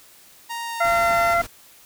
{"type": "tone with pitch glide", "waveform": "sawtooth", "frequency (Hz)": [932.3, 900], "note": ["A#5", "A5"], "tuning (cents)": [0, 39], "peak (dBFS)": -24, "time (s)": [0.49, 1.35], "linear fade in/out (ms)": 20, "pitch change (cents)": -61, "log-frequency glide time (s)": [0.64, 1.18]}
{"type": "harmonic tone", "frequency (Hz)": 685, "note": "F5", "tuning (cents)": -34, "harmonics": [1, 2, 3], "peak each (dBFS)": [-19, -21, -25], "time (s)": [0.8, 1.42], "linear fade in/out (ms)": 10}
{"type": "noise", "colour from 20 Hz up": "pink", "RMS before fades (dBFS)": -35, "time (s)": [0.84, 1.47], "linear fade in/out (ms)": 10}
{"effects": ["white hiss -50 dBFS RMS until 1.85 s"]}